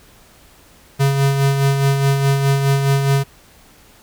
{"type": "tone with tremolo", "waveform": "square", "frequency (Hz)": 138.1, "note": "C#3", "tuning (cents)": -6, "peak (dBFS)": -12, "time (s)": [0.99, 3.24], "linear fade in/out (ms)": 20, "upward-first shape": "sine", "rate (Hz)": 4.8, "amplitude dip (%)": 45, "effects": ["pink hiss -48 dBFS RMS until 4.02 s"]}